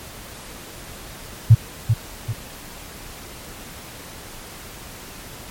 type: tone with echo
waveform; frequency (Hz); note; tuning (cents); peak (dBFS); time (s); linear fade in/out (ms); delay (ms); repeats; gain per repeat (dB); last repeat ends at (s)
sine; 112.4; A2; +37; -4; 1.5-1.55; 10; 390; 2; -8; 2.33
effects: pink hiss -38 dBFS RMS until 5.5 s + MP3 64 kbps